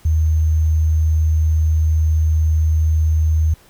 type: tone with sample-and-hold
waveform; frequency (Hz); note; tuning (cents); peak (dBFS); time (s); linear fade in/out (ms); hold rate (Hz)
sine; 78.9; D#2; +25; -12; 0.05-3.54; 5; 6300
effects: pink hiss -50 dBFS RMS until 3.69 s